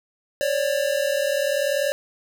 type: tone pair together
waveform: square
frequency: 546.9 / 587.3 Hz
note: C#5 / D5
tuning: -23 / 0 cents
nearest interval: minor second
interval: 123 cents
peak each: -24 dBFS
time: 0.41-1.92 s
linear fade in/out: 0 ms
effects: none